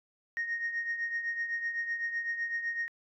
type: tone with tremolo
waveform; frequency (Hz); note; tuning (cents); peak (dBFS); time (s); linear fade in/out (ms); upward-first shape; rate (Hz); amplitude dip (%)
sine; 1861; A#6; -3; -27; 0.37-2.88; 0; triangle; 7.9; 70
effects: tanh soft clip ceiling -26 dBFS